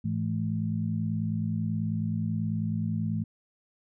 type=tone cluster; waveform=sine; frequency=107.5 / 166 / 216 Hz; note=A2 / E3 / A3; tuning=-40 / +12 / -32 cents; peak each=-31 dBFS; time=0.04-3.24 s; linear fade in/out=10 ms; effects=none